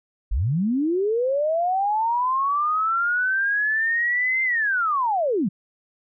sine linear two-way sweep, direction up then down, 38.81 to 2093 to 159.8 Hz, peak -19 dBFS, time 0.31-5.49 s, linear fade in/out 10 ms, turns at 4.43 s, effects none

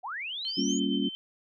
sine linear sweep, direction up, 659.3 to 7020 Hz, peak -33 dBFS, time 0.03-0.8 s, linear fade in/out 20 ms
sine tone with tremolo, 3089 Hz, G7, 26 cents flat, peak -31 dBFS, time 0.45-1.15 s, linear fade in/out 0 ms, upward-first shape sine, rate 8.6 Hz, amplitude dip 60%
sine chord, G half-diminished seventh, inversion none, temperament equal, 196 / 233.1 / 277.2 / 349.2 Hz, G3 / Bb3 / Db4 / F4, 0 / 0 / 0 / 0 cents, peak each -31 / -32 / -29 / -35 dBFS, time 0.57-1.09 s, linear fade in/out 10 ms
effects none

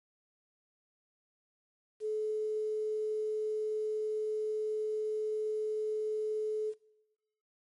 sine tone with quantisation, 430 Hz, A4, 40 cents flat, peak -31 dBFS, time 2-6.74 s, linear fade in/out 50 ms, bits 10, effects noise-tail reverb RT60 1.0 s tail -20 dB re dry + MP3 48 kbps

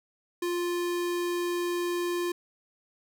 square tone, 350 Hz, F4, 4 cents sharp, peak -28 dBFS, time 0.42-2.32 s, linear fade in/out 5 ms, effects none

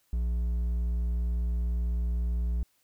triangle tone with hard clipping, 59 Hz, A#1, 22 cents sharp, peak -27 dBFS, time 0.13-2.63 s, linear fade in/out 0 ms, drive 7 dB, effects white hiss -70 dBFS RMS until 2.83 s

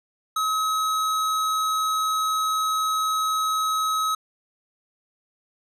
square tone, 1278 Hz, D#6, 46 cents sharp, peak -22 dBFS, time 0.36-4.15 s, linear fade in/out 5 ms, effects low-pass 12000 Hz 12 dB/octave

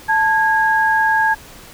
sine tone pair together, 880 / 1643.1 Hz, A5 / G#6, 0 / -19 cents, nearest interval major seventh, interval 1081 cents, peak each -15 dBFS, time 0.08-1.35 s, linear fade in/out 20 ms, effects pink hiss -40 dBFS RMS until 1.73 s

